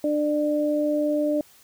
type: tone pair together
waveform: sine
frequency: 298 / 596 Hz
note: D4 / D5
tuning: +25 / +25 cents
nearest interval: octave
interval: 1200 cents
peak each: -23 dBFS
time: 0.04-1.41 s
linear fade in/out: 2 ms
effects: white hiss -54 dBFS RMS until 1.63 s